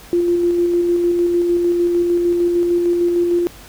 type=tone with tremolo; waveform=sine; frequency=347.7 Hz; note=F4; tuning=8 cents flat; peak=-12 dBFS; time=0.13-3.47 s; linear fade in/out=0 ms; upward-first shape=square; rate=6.6 Hz; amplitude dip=25%; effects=added 51 Hz sine -44 dBFS peak until 3.68 s + pink hiss -41 dBFS RMS until 3.68 s